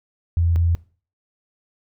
sine tone pair in turn, 84.7 / 84.7 Hz, E2 / E2, +48 / +48 cents, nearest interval unison, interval 0 cents, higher neither, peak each -15 dBFS, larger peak neither, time 0.37-0.56 / 0.56-0.75 s, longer neither, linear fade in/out 0 ms, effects noise-tail reverb RT60 0.4 s tail -21 dB re dry

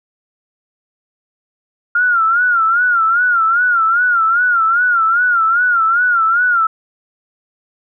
sine tone with vibrato, 1396.9 Hz, F6, in tune, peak -10 dBFS, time 1.95-6.67 s, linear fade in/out 5 ms, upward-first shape sine, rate 2.5 Hz, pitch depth 110 cents each way, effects none

